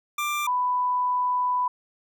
25% pulse / sine tone pair in turn, 1184 / 993.8 Hz, D6 / B5, +14 / +11 cents, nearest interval minor third, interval 303 cents, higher first, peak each -21 dBFS, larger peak neither, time 0.18-0.47 / 0.47-1.68 s, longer second, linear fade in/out 5 ms, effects none

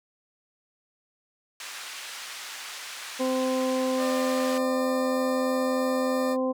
pink band-pass noise, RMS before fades -39 dBFS, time 1.6-4.58 s, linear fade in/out 2 ms, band 1400 to 8500 Hz, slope 12 dB/octave
harmonic tone, 258.9 Hz, C4, 18 cents flat, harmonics 1 / 2 / 3 / 4, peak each -27 / -26 / -38 / -35 dBFS, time 3.19-6.53 s, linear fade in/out 20 ms
20% pulse tone, 601 Hz, D5, 40 cents sharp, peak -27 dBFS, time 3.97-6.37 s, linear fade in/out 50 ms
effects none

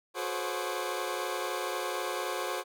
20% pulse tone cluster, 363.1 / 427 / 508 / 540 / 1178 Hz, F#4 / G#4 / B4 / C#5 / D6, -33 / +48 / +49 / -45 / +5 cents, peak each -32 / -34 / -34 / -32 / -38 dBFS, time 0.14-2.64 s, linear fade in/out 50 ms, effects none

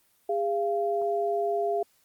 sine tone pair together, 407.3 / 687.8 Hz, G#4 / F5, -34 / -27 cents, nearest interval major sixth, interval 907 cents, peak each -27 dBFS, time 0.29-1.83 s, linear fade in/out 5 ms, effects white hiss -66 dBFS RMS until 2.04 s + Opus 32 kbps

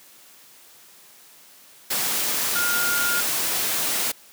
sine tone in noise, 1416 Hz, F6, 23 cents sharp, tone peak -23 dBFS, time 2.55-3.21 s, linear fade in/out 10 ms, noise white, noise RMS -24 dBFS, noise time 1.9-4.12 s, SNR -2 dB, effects white hiss -50 dBFS RMS until 4.32 s + high-pass 150 Hz 12 dB/octave

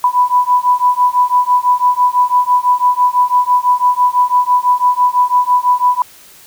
sine beating tone pair, 987.8 / 993.8 Hz, B5 / B5, 0 / +11 cents, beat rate 6 Hz, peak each -12 dBFS, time 0.04-6.02 s, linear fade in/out 2 ms, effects white hiss -41 dBFS RMS until 6.46 s

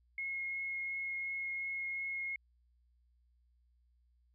sine tone with vibrato, 2162 Hz, C#7, 44 cents flat, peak -36 dBFS, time 0.18-2.36 s, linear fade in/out 2 ms, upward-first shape triangle, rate 2.8 Hz, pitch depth 8 cents each way, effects added 60 Hz sine -68 dBFS peak until 4.34 s

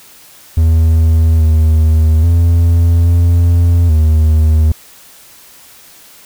triangle tone with pitch steps, 80.9 / 79 / 84.6 / 85.8 / 78.3 Hz, E2 / D#2 / E2 / F2 / D#2, -32 / +27 / +45 / -30 / +11 cents, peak -4 dBFS, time 0.57-4.72 s, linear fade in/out 5 ms, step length 830 ms, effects white hiss -40 dBFS RMS until 6.25 s

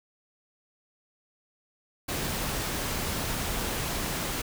pink noise, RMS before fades -31 dBFS, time 2.08-4.42 s, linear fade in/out 10 ms, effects none

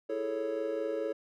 triangle chord, A major seventh, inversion second, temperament equal, 329.6 / 415.3 / 440 / 554.4 Hz, E4 / G#4 / A4 / C#5, 0 / 0 / 0 / 0 cents, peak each -37 / -38 / -33 / -33 dBFS, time 0.09-1.13 s, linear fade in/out 10 ms, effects none

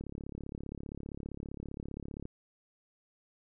click train, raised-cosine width 3 ms, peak -28 dBFS, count 80, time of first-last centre 0.01-2.254 s, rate 35.2 Hz, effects none

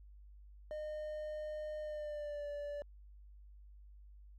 triangle tone with pitch glide, 610 to 581.1 Hz, D#5 to D5, -34 to -18 cents, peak -38 dBFS, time 0.71-2.82 s, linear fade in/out 0 ms, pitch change -84 cents, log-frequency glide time 1.81-2.48 s, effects added 50 Hz sine -54 dBFS peak until 4.38 s

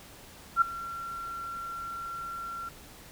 sine tone with ADSR envelope, 1366 Hz, F6, 39 cents flat, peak -16 dBFS, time 0.56-2.69 s, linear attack 56 ms, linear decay 6 ms, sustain -19 dB, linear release 6 ms, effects pink hiss -50 dBFS RMS until 3.11 s

